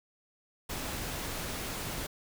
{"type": "noise", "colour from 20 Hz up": "pink", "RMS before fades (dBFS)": -37, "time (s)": [0.69, 2.07], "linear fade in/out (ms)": 10, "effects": []}